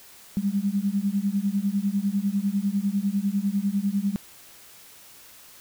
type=beating tone pair; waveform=sine; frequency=194.9 / 204.9 Hz; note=G3 / G#3; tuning=-10 / -23 cents; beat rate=10 Hz; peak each=-25 / -25 dBFS; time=0.37-4.16 s; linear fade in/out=0 ms; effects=white hiss -49 dBFS RMS until 5.6 s